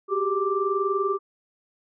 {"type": "tone cluster", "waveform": "sine", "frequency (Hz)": [382.9, 403.3, 1176], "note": ["G4", "G4", "D6"], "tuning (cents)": [-41, 49, 2], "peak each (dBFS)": -26, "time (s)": [0.08, 1.19], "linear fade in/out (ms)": 50, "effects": []}